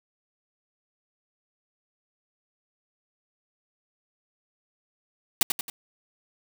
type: noise with echo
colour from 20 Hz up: white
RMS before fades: -19 dBFS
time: 5.41-5.43 s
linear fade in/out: 2 ms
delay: 90 ms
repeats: 3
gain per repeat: -6 dB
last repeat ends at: 5.7 s
effects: none